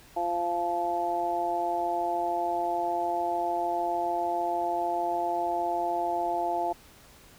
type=harmonic tone; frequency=173.3 Hz; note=F3; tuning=13 cents flat; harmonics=2 / 3 / 4 / 5; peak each=-34 / -39 / -28 / -31 dBFS; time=0.16-6.73 s; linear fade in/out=10 ms; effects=pink hiss -54 dBFS RMS until 7.38 s